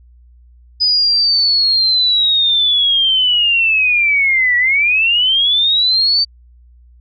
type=linear two-way sweep; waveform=sine; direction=down then up; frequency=5000 to 1926 to 4614 Hz; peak=-10 dBFS; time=0.8-6.25 s; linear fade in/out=20 ms; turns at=4.57 s; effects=added 60 Hz sine -42 dBFS peak until 7 s